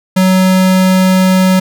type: tone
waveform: square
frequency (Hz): 186.7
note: F#3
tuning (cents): +16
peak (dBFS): -7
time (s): 0.16-1.6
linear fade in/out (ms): 10
effects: none